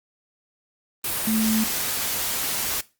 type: tone in noise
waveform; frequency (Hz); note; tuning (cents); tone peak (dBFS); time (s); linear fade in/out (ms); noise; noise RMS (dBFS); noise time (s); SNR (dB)
sine; 220; A3; 0; -20; 1.27-1.64; 5; white; -26; 1.04-2.81; +3
effects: noise-tail reverb RT60 0.3 s tail -20 dB re dry + Opus 32 kbps